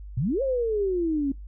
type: exponential two-way sweep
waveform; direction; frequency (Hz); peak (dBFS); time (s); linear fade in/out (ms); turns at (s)
sine; up then down; 110 to 554.4 to 268.2; -22; 0.17-1.32; 5; 0.42
effects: noise-tail reverb RT60 0.2 s tail -22 dB re dry + added 50 Hz sine -37 dBFS peak until 1.47 s